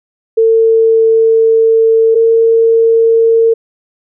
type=tone pair in turn; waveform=sine; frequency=449.8 / 454.8 Hz; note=A4 / A#4; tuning=+38 / -43 cents; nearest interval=unison; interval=19 cents; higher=second; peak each=-5 dBFS; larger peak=neither; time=0.37-2.15 / 2.15-3.54 s; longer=first; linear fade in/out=10 ms; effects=none

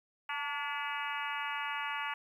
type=harmonic tone with a mistuned harmonic; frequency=286.9 Hz; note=D4; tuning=40 cents flat; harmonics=3 / 4 / 5 / 6 / 7 / 8 / 9 / 10; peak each=-40 / -41 / -42 / -43 / -43 / -44 / -45 / -45 dBFS; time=0.29-2.14 s; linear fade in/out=5 ms; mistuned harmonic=3; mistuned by=+47 cents; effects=11-bit

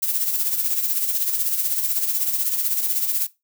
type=noise with tremolo; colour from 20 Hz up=violet; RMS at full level=-20 dBFS; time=0.02-3.27 s; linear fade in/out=10 ms; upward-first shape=sine; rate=16 Hz; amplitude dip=55%; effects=noise-tail reverb RT60 0.2 s tail -17 dB re dry

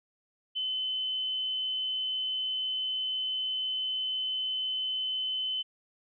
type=tone; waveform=sine; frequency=3042 Hz; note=F#7; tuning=47 cents sharp; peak=-29 dBFS; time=0.55-5.63 s; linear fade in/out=20 ms; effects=none

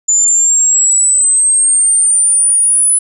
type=exponential sweep; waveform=sine; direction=up; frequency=7040 to 10050 Hz; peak=-7 dBFS; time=0.08-2.99 s; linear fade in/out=10 ms; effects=none

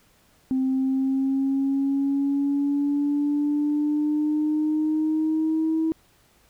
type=exponential sweep; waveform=sine; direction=up; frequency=261.1 to 322 Hz; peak=-19 dBFS; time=0.51-5.92 s; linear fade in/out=0 ms; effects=tanh soft clip ceiling -16 dBFS + pink hiss -60 dBFS RMS until 6.49 s

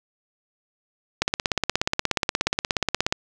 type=click train; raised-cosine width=0.2 ms; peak=-3 dBFS; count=33; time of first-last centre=1.22-3.125 s; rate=16.8 Hz; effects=none

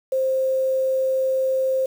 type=tone with quantisation; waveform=sine; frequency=526 Hz; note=C5; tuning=9 cents sharp; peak=-18 dBFS; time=0.12-1.86 s; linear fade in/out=5 ms; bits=7; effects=none

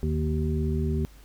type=harmonic tone with a mistuned harmonic; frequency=76.7 Hz; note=D#2; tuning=24 cents flat; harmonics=1 / 2 / 3 / 5; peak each=-26 / -29 / -31 / -33 dBFS; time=0.03-1.05 s; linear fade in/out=0 ms; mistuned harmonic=3; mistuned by=+21 cents; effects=added 50 Hz sine -48 dBFS peak until 1.24 s + pink hiss -56 dBFS RMS until 1.24 s

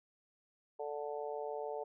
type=harmonic tone; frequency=146.83 Hz; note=D3; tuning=in tune; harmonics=3 / 4 / 5 / 6; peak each=-41 / -43 / -45 / -47 dBFS; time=0.79-1.84 s; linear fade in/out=10 ms; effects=none

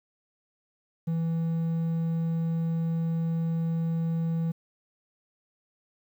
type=tone; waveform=triangle; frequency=164.81 Hz; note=E3; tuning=in tune; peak=-23 dBFS; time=1.07-4.52 s; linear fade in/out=10 ms; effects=10-bit

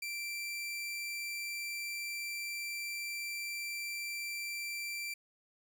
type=tone; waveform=sawtooth; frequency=2349 Hz; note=D7; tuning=in tune; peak=-34 dBFS; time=0.02-5.14 s; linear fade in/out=5 ms; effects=none

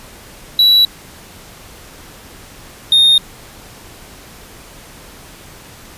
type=tone pair in turn; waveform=triangle; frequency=3924 / 3683 Hz; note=B7 / A#7; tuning=-12 / -22 cents; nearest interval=minor second; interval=110 cents; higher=first; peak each=-5 dBFS; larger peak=neither; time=0.59-0.85 / 2.92-3.18 s; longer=neither; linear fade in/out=2 ms; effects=pink hiss -38 dBFS RMS until 5.97 s + resampled to 32000 Hz

